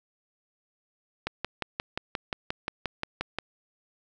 click train, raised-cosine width 0.3 ms, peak -13 dBFS, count 13, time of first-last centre 1.27-3.386 s, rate 5.67 Hz, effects none

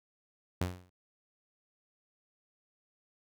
sawtooth tone with exponential decay, 90.4 Hz, F#2, 40 cents flat, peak -23 dBFS, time 0.61-0.9 s, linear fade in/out 5 ms, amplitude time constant 62 ms, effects none

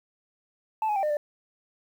sine tone with pitch steps, 875 / 839 / 782 / 605 / 591 Hz, A5 / G#5 / G5 / D#5 / D5, -10 / +17 / -4 / -49 / +11 cents, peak -21 dBFS, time 0.82-1.17 s, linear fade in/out 2 ms, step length 70 ms, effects tanh soft clip ceiling -22 dBFS + 9-bit

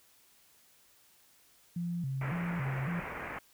sine tone with vibrato, 152.3 Hz, D#3, 37 cents flat, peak -32 dBFS, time 1.76-3 s, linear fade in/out 5 ms, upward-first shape square, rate 1.8 Hz, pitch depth 220 cents each way
white low-pass noise, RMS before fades -41 dBFS, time 2.21-3.39 s, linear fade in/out 5 ms, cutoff 2300 Hz, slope 48 dB/octave
effects white hiss -64 dBFS RMS until 3.53 s

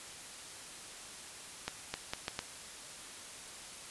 accelerating click train, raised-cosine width 0.2 ms, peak -17 dBFS, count 5, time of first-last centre 1.68-2.391 s, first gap 260 ms, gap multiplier 0.75, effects white hiss -48 dBFS RMS until 3.9 s + resampled to 24000 Hz

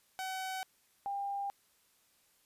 sawtooth / sine tone pair in turn, 756 / 799.3 Hz, F#5 / G5, +37 / +33 cents, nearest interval minor second, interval 96 cents, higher second, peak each -33 / -34 dBFS, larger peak first, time 0.19-0.63 / 1.06-1.5 s, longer neither, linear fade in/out 0 ms, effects white hiss -70 dBFS RMS until 2.45 s + resampled to 32000 Hz

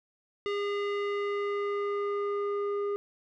square tone with low-pass filter sweep, 406.6 Hz, G#4, 37 cents flat, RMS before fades -31 dBFS, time 0.46-2.96 s, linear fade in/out 0 ms, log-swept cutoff 3100 to 940 Hz, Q 1.3, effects none

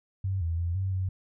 sine tone with pitch steps, 95.8 / 83.1 / 85.6 / 95.5 / 93.6 Hz, G2 / E2 / F2 / G2 / F#2, -39 / +15 / -34 / -45 / +20 cents, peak -26 dBFS, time 0.24-1.09 s, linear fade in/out 5 ms, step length 170 ms, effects none

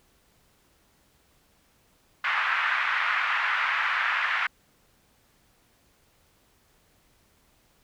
white band-pass noise, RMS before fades -26 dBFS, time 2.24-4.47 s, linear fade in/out 5 ms, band 1100 to 2100 Hz, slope 24 dB/octave, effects pink hiss -64 dBFS RMS until 7.83 s

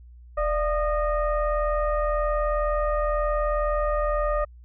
sine tone with frequency modulation, 593 Hz, D5, 17 cents sharp, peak -21 dBFS, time 0.37-4.45 s, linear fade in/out 10 ms, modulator 634 Hz, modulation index 1.1, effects added 60 Hz sine -44 dBFS peak until 4.64 s

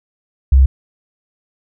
sine tone, 66.4 Hz, C2, 26 cents sharp, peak -5 dBFS, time 0.52-0.66 s, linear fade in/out 5 ms, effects none

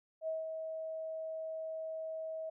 sine tone with ADSR envelope, 640 Hz, D#5, 49 cents sharp, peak -33 dBFS, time 0.21-2.5 s, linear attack 66 ms, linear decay 170 ms, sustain -5 dB, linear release 9 ms, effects none

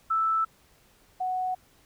sine tone pair in turn, 1318.5 / 740 Hz, E6 / F#5, 0 / 0 cents, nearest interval minor seventh, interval 1000 cents, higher first, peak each -22 / -26 dBFS, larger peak first, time 0.1-0.45 / 1.2-1.55 s, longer neither, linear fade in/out 10 ms, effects pink hiss -61 dBFS RMS until 1.85 s

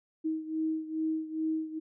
sine beating tone pair, 316.1 / 318.5 Hz, D#4 / D#4, +27 / +41 cents, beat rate 2.4 Hz, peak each -31 / -35 dBFS, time 0.24-1.8 s, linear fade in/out 20 ms, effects none

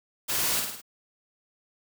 white noise with echo, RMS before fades -28 dBFS, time 0.28-0.61 s, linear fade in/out 20 ms, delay 52 ms, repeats 4, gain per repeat -4 dB, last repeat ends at 0.818 s, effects none

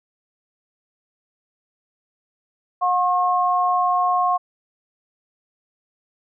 sine tone pair together, 722 / 1080.4 Hz, F#5 / C#6, -43 / -45 cents, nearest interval perfect fifth, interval 698 cents, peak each -19 dBFS, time 2.81-4.38 s, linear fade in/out 20 ms, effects none

